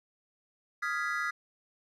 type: chord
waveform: triangle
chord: F half-diminished seventh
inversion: third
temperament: equal with one note detuned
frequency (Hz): 1244.5 / 1396.9 / 1667.9 / 1975.5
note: Eb6 / F6 / Ab6 / Cb7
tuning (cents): 0 / 0 / +7 / 0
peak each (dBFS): -34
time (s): 0.82-1.31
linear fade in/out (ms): 10
effects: none